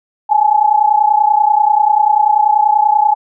sine tone pair together, 830.6 / 860.9 Hz, G#5 / A5, 0 / -38 cents, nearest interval minor second, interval 62 cents, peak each -11 dBFS, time 0.29-3.15 s, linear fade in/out 20 ms, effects none

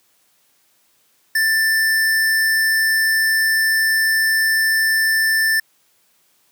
square tone, 1773 Hz, A6, 13 cents sharp, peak -15 dBFS, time 1.35-5.6 s, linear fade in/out 5 ms, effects white hiss -60 dBFS RMS until 6.51 s + high-pass 100 Hz 12 dB/octave

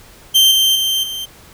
40% pulse tone with level steps, 3136 Hz, G7, in tune, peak -7 / -10 / -14 / -22 dBFS, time 0.34-1.26 s, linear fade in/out 20 ms, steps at 0.51 / 0.75 / 1.03 s, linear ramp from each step 5 ms, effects pink hiss -43 dBFS RMS until 1.53 s

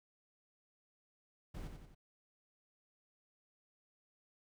brown noise with echo, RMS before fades -45 dBFS, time 1.54-1.68 s, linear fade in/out 10 ms, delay 90 ms, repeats 3, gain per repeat -5 dB, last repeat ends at 1.95 s, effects none

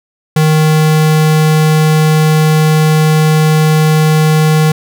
square tone, 155.56 Hz, D#3, in tune, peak -7 dBFS, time 0.36-4.72 s, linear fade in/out 5 ms, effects none

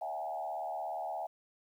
sine tone with frequency modulation, 740 Hz, F#5, in tune, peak -35 dBFS, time 0.01-1.27 s, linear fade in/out 10 ms, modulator 77 Hz, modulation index 1.4, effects 11-bit

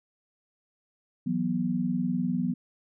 sine chord, E suspended second, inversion none, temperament equal with one note detuned, 164.81 / 185 / 244.7 Hz, E3 / F#3 / B3, 0 / 0 / -16 cents, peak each -32 / -29 / -28 dBFS, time 1.26-2.54 s, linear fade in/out 10 ms, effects none

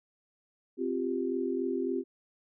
sine chord, C suspended fourth, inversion none, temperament just, 261.6 / 348.8 / 392.4 Hz, C4 / F4 / G4, 0 / -2 / +2 cents, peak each -33 dBFS, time 0.77-2.04 s, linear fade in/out 50 ms, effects none

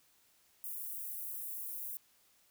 white high-pass noise, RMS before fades -42 dBFS, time 0.64-1.97 s, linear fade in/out 0 ms, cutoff 11000 Hz, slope 24 dB/octave, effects white hiss -69 dBFS RMS until 2.5 s

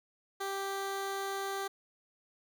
15% pulse tone, 392 Hz, G4, in tune, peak -28 dBFS, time 0.4-1.68 s, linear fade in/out 10 ms, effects none

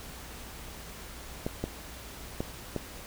clicks, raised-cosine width 2 ms, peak -17 dBFS, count 4, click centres 1.465 / 1.64 / 2.405 / 2.763 s, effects added 60 Hz sine -49 dBFS peak until 3.06 s + pink hiss -45 dBFS RMS until 3.06 s

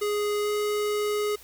square tone with pitch glide, 415.3 to 417.9 Hz, G#4 to G#4, 0 to +11 cents, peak -25 dBFS, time 0.01-1.36 s, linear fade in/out 10 ms, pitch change +11 cents, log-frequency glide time 0.42-0.49 s, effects added 60 Hz sine -59 dBFS peak until 1.43 s + white hiss -50 dBFS RMS until 1.43 s

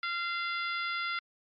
harmonic tone, 690 Hz, F5, 21 cents flat, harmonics 2 / 3 / 4 / 5 / 6 / 7, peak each -34 / -36 / -44 / -42 / -48 / -45 dBFS, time 0.03-1.19 s, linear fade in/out 2 ms, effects Opus 48 kbps

